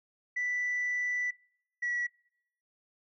sine tone pair in turn, 1975.5 / 1936 Hz, B6 / B6, 0 / -35 cents, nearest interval unison, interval 35 cents, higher first, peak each -28 dBFS, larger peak neither, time 0.36-1.31 / 1.82-2.07 s, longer first, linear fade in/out 10 ms, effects noise-tail reverb RT60 0.7 s tail -24 dB re dry + tanh soft clip ceiling -26 dBFS

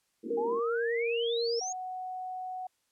pink band-pass noise, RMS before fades -40 dBFS, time 0.23-0.6 s, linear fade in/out 10 ms, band 210 to 450 Hz, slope 96 dB/octave
sine tone with vibrato, 466.2 Hz, A#4, in tune, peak -28 dBFS, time 0.3-1.6 s, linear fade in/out 10 ms, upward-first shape sine, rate 10 Hz, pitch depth 12 cents each way
sine exponential sweep, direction up, 798 to 6770 Hz, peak -34 dBFS, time 0.37-1.73 s, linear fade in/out 10 ms
sine tone, 741 Hz, F#5, 2 cents sharp, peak -35 dBFS, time 1.61-2.67 s, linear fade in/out 5 ms
effects white hiss -75 dBFS RMS until 2.91 s + low-pass 11000 Hz 12 dB/octave

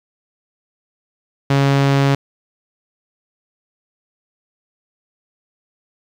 sawtooth tone, 138.59 Hz, C#3, in tune, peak -8 dBFS, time 1.5-2.15 s, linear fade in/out 5 ms, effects low-pass 5000 Hz 12 dB/octave + 8-bit

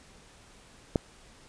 click, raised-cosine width 2 ms, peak -10 dBFS, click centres 0.958 s, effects pink hiss -55 dBFS RMS until 1.48 s + resampled to 22050 Hz

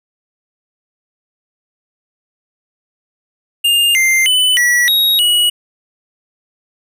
square tone with pitch steps, 2814 / 2094 / 3005 / 1940 / 3786 / 2915 Hz, F7 / C7 / F#7 / B6 / A#7 / F#7, +12 / +1 / +26 / -31 / +26 / -26 cents, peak -10 dBFS, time 3.64-5.5 s, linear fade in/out 10 ms, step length 310 ms, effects none

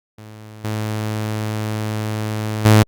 sawtooth tone with level steps, 107.8 Hz, A2, 35 cents flat, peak -32 / -17 / -4 dBFS, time 0.18-2.83 s, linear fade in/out 5 ms, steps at 0.64 / 2.65 s, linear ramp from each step 5 ms, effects Opus 48 kbps

